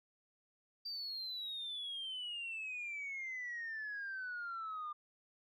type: exponential sweep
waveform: sine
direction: down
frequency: 4700 to 1195 Hz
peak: -39 dBFS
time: 0.85-4.93 s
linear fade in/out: 10 ms
effects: tanh soft clip ceiling -37 dBFS